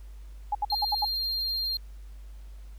sine tone bursts, 830.6 Hz, G#5, in tune, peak -23 dBFS, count 6, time 0.52-1.05 s, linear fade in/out 5 ms, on 30 ms, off 70 ms
triangle tone, 4196 Hz, C8, 4 cents sharp, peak -26 dBFS, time 0.7-1.77 s, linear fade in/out 2 ms
effects added 50 Hz sine -41 dBFS peak until 2.78 s + pink hiss -62 dBFS RMS until 2.78 s

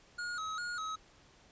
square tone with vibrato, 1354 Hz, E6, 46 cents sharp, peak -37 dBFS, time 0.18-0.96 s, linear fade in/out 10 ms, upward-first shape square, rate 2.5 Hz, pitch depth 100 cents each way, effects pink hiss -62 dBFS RMS until 1.51 s + resampled to 16000 Hz

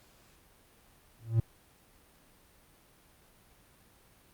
triangle tone with exponential growth, 113.7 Hz, A#2, 43 cents flat, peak -17 dBFS, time 1.19-1.4 s, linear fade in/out 5 ms, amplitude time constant 45 ms, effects pink hiss -62 dBFS RMS until 4.33 s + Opus 48 kbps

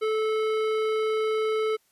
sine tone with hard clipping, 435.8 Hz, A4, 17 cents flat, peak -25 dBFS, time 0.01-1.77 s, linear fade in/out 20 ms, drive 14 dB, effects white hiss -67 dBFS RMS until 1.91 s + resampled to 32000 Hz

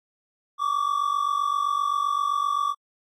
triangle tone pair together, 1130.3 / 1178 Hz, C#6 / D6, +33 / +5 cents, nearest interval minor second, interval 72 cents, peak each -23 dBFS, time 0.58-2.75 s, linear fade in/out 50 ms, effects AAC 64 kbps

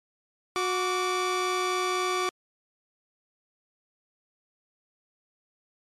sawtooth tone pair together, 365.2 / 1159.4 Hz, F#4 / D6, -23 / -23 cents, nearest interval octave + minor sixth, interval 2000 cents, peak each -24 dBFS, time 0.56-2.29 s, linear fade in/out 0 ms, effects low-pass 8000 Hz 12 dB/octave + MP3 96 kbps

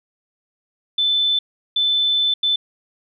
sine tone bursts at uneven times, 3520 Hz, A7, in tune, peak -15 dBFS, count 3, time 0.98-1.39 / 1.76-2.34 / 2.43-2.56 s, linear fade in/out 5 ms, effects none

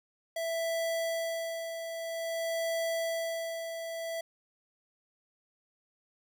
square tone with tremolo, 661 Hz, E5, 5 cents sharp, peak -30 dBFS, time 0.36-4.21 s, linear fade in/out 5 ms, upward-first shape sine, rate 0.51 Hz, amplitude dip 55%, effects none

